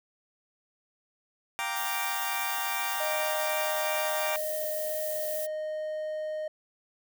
20% pulse chord, G minor seventh, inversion third, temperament equal, 698.5 / 784 / 932.3 / 1174.7 Hz, F5 / G5 / Bb5 / D6, 0 / 0 / 0 / 0 cents, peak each -36 / -30 / -30 / -31 dBFS, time 1.59-4.36 s, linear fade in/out 0 ms
violet noise, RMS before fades -36 dBFS, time 1.75-5.47 s, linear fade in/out 20 ms
triangle tone, 618 Hz, D#5, 12 cents flat, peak -29 dBFS, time 3-6.48 s, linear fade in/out 5 ms
effects none

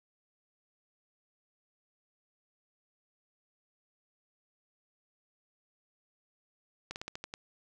slowing click train, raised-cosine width 0.2 ms, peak -22 dBFS, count 7, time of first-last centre 6.91-7.339 s, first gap 49 ms, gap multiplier 1.15, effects none

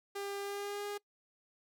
sawtooth tone with pitch glide, 400 to 409.6 Hz, G4 to G#4, +35 to -24 cents, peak -34 dBFS, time 0.15-0.98 s, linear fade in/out 10 ms, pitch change +41 cents, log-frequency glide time 0.4-0.85 s, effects noise-tail reverb RT60 0.1 s tail -22 dB re dry

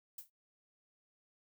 violet noise with exponential decay, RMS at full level -42 dBFS, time 0.18-0.3 s, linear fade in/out 5 ms, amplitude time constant 26 ms, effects noise-tail reverb RT60 0.1 s tail -18 dB re dry

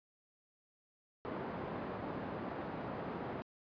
pink band-pass noise, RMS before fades -42 dBFS, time 1.25-3.42 s, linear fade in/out 0 ms, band 160 to 1100 Hz, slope 12 dB/octave, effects resampled to 11025 Hz

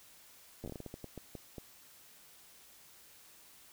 slowing click train, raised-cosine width 2 ms, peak -30 dBFS, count 14, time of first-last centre 0.64-1.582 s, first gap 9 ms, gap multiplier 1.31, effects white hiss -59 dBFS RMS until 3.72 s

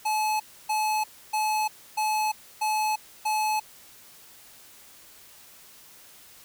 square tone bursts, 859 Hz, A5, 42 cents flat, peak -24 dBFS, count 6, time 0.05-3.6 s, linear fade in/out 10 ms, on 350 ms, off 290 ms, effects white hiss -51 dBFS RMS until 6.44 s

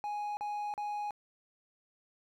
triangle tone bursts, 830.6 Hz, G#5, in tune, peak -32 dBFS, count 3, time 0.04-1.108 s, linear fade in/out 0 ms, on 330 ms, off 39 ms, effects none

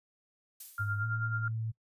violet noise with exponential decay, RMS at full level -40 dBFS, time 0.6-1.11 s, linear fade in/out 5 ms, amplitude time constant 110 ms
sine tone with tremolo, 1396.9 Hz, F6, in tune, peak -31 dBFS, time 0.78-1.48 s, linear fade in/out 2 ms, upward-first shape sine, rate 9.2 Hz, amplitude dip 70%
sine tone with pitch glide, 103.3 to 112 Hz, G#2 to A2, -9 to +31 cents, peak -32 dBFS, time 0.79-1.72 s, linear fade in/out 20 ms, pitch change +140 cents, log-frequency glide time 1-1.05 s
effects noise-tail reverb RT60 0.1 s tail -23 dB re dry + resampled to 32000 Hz

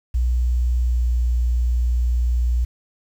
sine tone with pitch glide, 60.8 to 60.1 Hz, B1 to B1, -26 to -46 cents, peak -16 dBFS, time 0.14-2.65 s, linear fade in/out 10 ms, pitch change -20 cents, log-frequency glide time 0.82-1.03 s, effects 8-bit

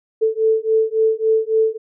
sine beating tone pair, 440 / 443.6 Hz, A4 / A4, 0 / +14 cents, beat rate 3.6 Hz, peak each -17 dBFS, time 0.21-1.78 s, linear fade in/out 20 ms, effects none

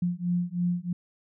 sine beating tone pair, 174.61 / 177.71 Hz, F3 / F3, 0 / +30 cents, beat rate 3.1 Hz, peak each -28 dBFS, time 0.02-0.93 s, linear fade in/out 5 ms, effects none

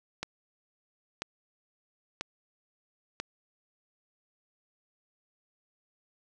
click train, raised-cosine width 0.2 ms, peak -16 dBFS, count 4, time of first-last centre 0.23-3.2 s, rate 1.01 Hz, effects none

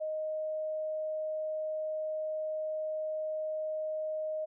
sine tone, 622.3 Hz, D#5, in tune, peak -32 dBFS, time 0-4.46 s, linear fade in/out 20 ms, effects none

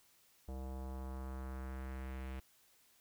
square tone with low-pass filter sweep, 65.41 Hz, C2, in tune, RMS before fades -44 dBFS, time 0.48-2.4 s, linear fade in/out 5 ms, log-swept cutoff 680 to 2600 Hz, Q 1.7, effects white hiss -69 dBFS RMS until 3 s

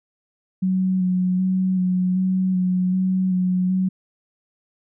sine tone with vibrato, 184.9 Hz, F#3, 1 cent flat, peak -17 dBFS, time 0.62-3.89 s, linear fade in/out 10 ms, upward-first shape square, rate 1.3 Hz, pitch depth 18 cents each way, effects none

